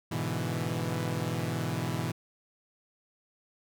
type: chord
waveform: sawtooth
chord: E dominant seventh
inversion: first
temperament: equal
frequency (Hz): 103.83 / 123.47 / 146.83 / 164.81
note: G#2 / B2 / D3 / E3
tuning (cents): 0 / 0 / 0 / 0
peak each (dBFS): -33 / -30 / -35 / -30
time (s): 0.11-2.12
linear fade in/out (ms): 10
effects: none